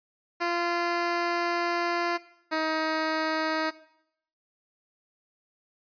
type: tone pair in turn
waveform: 10% pulse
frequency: 345.1 / 315.8 Hz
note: F4 / D#4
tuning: -21 / +26 cents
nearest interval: major second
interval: 153 cents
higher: first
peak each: -17 dBFS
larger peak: neither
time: 0.4-2.18 / 2.51-3.71 s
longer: first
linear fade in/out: 20 ms
effects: noise-tail reverb RT60 0.7 s tail -17 dB re dry + resampled to 11025 Hz